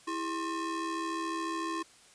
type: ring-modulated tone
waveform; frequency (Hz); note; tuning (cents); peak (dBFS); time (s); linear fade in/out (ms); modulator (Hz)
square; 366; F#4; -19; -30; 0.07-1.83; 10; 695
effects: white hiss -58 dBFS RMS until 2.14 s + resampled to 22050 Hz